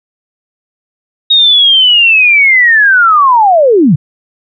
sine linear sweep, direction down, 3770 to 123.47 Hz, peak -3 dBFS, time 1.3-3.96 s, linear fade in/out 10 ms, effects none

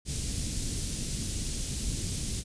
pink band-stop noise, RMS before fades -32 dBFS, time 0.05-2.44 s, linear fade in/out 50 ms, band 210 to 5100 Hz, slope 12 dB/octave, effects resampled to 22050 Hz

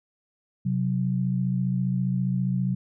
sine tone pair together, 130.1 / 185 Hz, C3 / F#3, -9 / 0 cents, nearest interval tritone, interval 609 cents, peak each -25 dBFS, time 0.65-2.75 s, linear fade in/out 10 ms, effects none

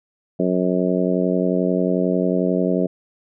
harmonic tone, 91.2 Hz, F#2, 24 cents flat, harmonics 2 / 3 / 4 / 5 / 6 / 7, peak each -21 / -23 / -24 / -25 / -26 / -26 dBFS, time 0.39-2.87 s, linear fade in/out 10 ms, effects none

